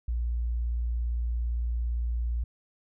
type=tone; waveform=sine; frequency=58.8 Hz; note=A#1; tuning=16 cents sharp; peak=-26 dBFS; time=0.08-2.44 s; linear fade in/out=5 ms; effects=none